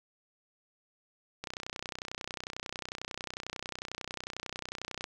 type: click train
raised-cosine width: 0.2 ms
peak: -20 dBFS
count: 113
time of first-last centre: 1.44-5.041 s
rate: 31.1 Hz
effects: none